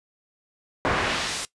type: noise with band-pass filter sweep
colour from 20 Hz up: brown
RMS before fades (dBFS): -26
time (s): 0.85-1.45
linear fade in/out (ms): 0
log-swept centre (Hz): 1100 to 8800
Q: 0.82
effects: noise-tail reverb RT60 0.1 s tail -19 dB re dry + resampled to 24000 Hz